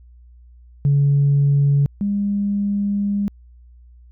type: tone pair in turn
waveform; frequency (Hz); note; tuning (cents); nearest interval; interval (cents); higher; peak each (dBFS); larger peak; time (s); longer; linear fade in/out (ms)
sine; 141.6 / 202.3; C#3 / G#3; +37 / -45; tritone; 618; second; -11 / -17; first; 0.85-1.86 / 2.01-3.28; second; 0
effects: tanh soft clip ceiling -9 dBFS + added 60 Hz sine -43 dBFS peak until 4.11 s